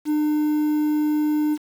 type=tone with quantisation; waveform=triangle; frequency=301.8 Hz; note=D4; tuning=47 cents sharp; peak=-16 dBFS; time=0.05-1.58 s; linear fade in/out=50 ms; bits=7; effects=none